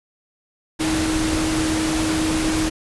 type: tone in noise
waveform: sine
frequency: 315.8 Hz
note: D#4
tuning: 26 cents sharp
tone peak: -20 dBFS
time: 0.79-2.7 s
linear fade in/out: 20 ms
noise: pink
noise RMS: -24 dBFS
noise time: 0.79-2.7 s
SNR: +1 dB
effects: resampled to 24000 Hz